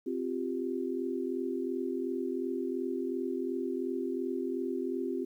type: chord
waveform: sine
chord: C suspended fourth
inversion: none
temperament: equal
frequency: 261.6 / 349.2 / 392 Hz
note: C4 / F4 / G4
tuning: 0 / 0 / 0 cents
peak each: -35 / -35 / -36 dBFS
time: 0.06-5.25 s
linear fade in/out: 10 ms
effects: 11-bit